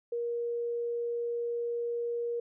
sine tone, 472.7 Hz, A#4, 24 cents sharp, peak -30 dBFS, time 0.12-2.4 s, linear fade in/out 5 ms, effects none

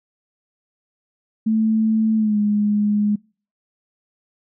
sine tone with pitch glide, 220 to 208 Hz, A3 to G#3, 0 to +3 cents, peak -15 dBFS, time 1.46-3.16 s, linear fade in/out 10 ms, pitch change -97 cents, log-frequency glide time 2.16-2.38 s, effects noise-tail reverb RT60 0.4 s tail -26 dB re dry

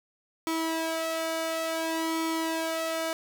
sawtooth tone with flanger, 324.9 Hz, E4, 25 cents flat, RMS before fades -30 dBFS, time 0.47-3.13 s, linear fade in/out 0 ms, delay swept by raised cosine 0.9 to 1.71 ms, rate 0.57 Hz, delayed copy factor +0.7, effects none

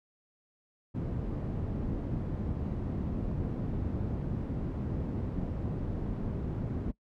white low-pass noise, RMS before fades -34 dBFS, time 0.94-6.92 s, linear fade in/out 20 ms, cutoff 200 Hz, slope 12 dB/octave, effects noise-tail reverb RT60 0.1 s tail -21 dB re dry

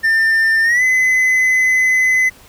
triangle tone with pitch glide, 1796 to 2028 Hz, A6 to B6, +35 to +45 cents, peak -9 dBFS, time 0.03-2.3 s, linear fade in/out 20 ms, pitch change +210 cents, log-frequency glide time 0.63-0.83 s, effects pink hiss -44 dBFS RMS until 2.48 s

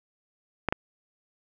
clicks, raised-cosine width 0.5 ms, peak -9 dBFS, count 2, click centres 0.687 / 0.725 s, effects none

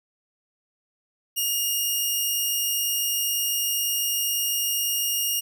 10% pulse tone, 2842 Hz, F7, 30 cents sharp, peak -14 dBFS, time 1.36-5.41 s, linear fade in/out 20 ms, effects none

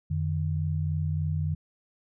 sine tone pair together, 89.4 / 152.83 Hz, F2 / D#3, +41 / -31 cents, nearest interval major sixth, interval 928 cents, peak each -28 dBFS, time 0.1-1.55 s, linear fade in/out 10 ms, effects none

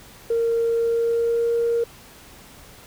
sine tone with pitch glide, 462.1 to 467.2 Hz, A#4 to A#4, -15 to +4 cents, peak -17 dBFS, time 0.3-1.84 s, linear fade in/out 5 ms, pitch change +19 cents, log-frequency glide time 0.72-1.53 s, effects tanh soft clip ceiling -14 dBFS + pink hiss -46 dBFS RMS until 2.86 s

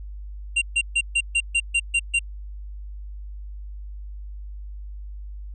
square tone bursts, 2769 Hz, F7, 15 cents flat, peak -18 dBFS, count 9, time 0.56-2.193 s, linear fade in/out 10 ms, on 57 ms, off 140 ms, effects added 50 Hz sine -33 dBFS peak until 5.54 s + resampled to 22050 Hz

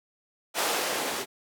blue noise with band-pass filter sweep, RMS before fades -29 dBFS, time 0.54-1.26 s, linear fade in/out 50 ms, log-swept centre 630 to 290 Hz, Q 1.1, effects none

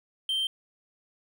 triangle tone, 3136 Hz, G7, in tune, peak -24 dBFS, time 0.29-0.47 s, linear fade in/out 2 ms, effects none

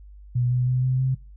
sine tone with pitch steps, 122.9 / 124.9 / 126.94 / 129.01 / 131.11 Hz, B2 / B2 / B2 / C3 / C3, -8 / +20 / +48 / -24 / +4 cents, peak -19 dBFS, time 0.35-1.15 s, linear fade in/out 10 ms, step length 160 ms, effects noise-tail reverb RT60 0.3 s tail -23 dB re dry + added 50 Hz sine -42 dBFS peak until 1.36 s

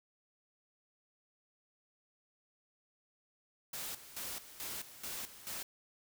white noise with tremolo, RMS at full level -42 dBFS, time 3.73-5.63 s, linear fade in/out 5 ms, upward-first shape square, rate 2.3 Hz, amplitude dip 75%, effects none

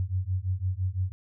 sine beating tone pair, 90.2 / 96.1 Hz, F#2 / G2, -44 / -34 cents, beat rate 5.9 Hz, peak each -29 dBFS, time 0-1.12 s, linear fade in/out 0 ms, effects none

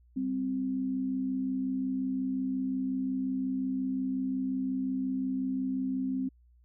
sine tone pair together, 196 / 261.6 Hz, G3 / C4, 0 / 0 cents, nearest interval perfect fourth, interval 500 cents, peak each -37 / -29 dBFS, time 0.16-6.29 s, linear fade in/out 10 ms, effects added 60 Hz sine -58 dBFS peak until 6.64 s

